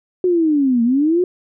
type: linear two-way sweep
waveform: sine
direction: down then up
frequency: 370 to 227.2 to 370 Hz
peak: -12 dBFS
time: 0.24-1.24 s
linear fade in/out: 2 ms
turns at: 0.83 s
effects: none